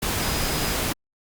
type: tone in noise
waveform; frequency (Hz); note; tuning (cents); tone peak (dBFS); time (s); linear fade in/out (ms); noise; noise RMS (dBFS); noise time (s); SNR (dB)
sine; 4978; D#8; 0; -35; 0.2-0.75; 10; pink; -25; 0.02-0.93; -13
effects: Opus 48 kbps